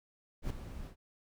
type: noise with ADSR envelope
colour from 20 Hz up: brown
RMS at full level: -33 dBFS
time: 0.42-0.96 s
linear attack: 82 ms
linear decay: 6 ms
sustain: -11 dB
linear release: 100 ms
effects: none